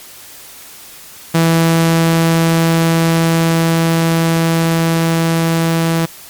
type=tone with level ramp; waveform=sawtooth; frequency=164.81 Hz; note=E3; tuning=in tune; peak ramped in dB=-5 to -8 dBFS; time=1.34-6.06 s; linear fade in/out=10 ms; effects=white hiss -36 dBFS RMS until 6.29 s + MP3 96 kbps